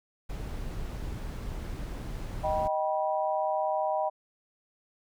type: noise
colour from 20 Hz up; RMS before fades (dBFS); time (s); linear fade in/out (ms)
brown; -36; 0.29-2.68; 10
type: chord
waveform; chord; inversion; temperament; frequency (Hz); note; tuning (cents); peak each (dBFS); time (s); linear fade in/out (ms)
sine; Eb augmented; none; just; 622.3 / 777.8 / 972.3; Eb5 / G5 / B5; 0 / -14 / -27; -29 / -30 / -33; 2.43-4.1; 20
effects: none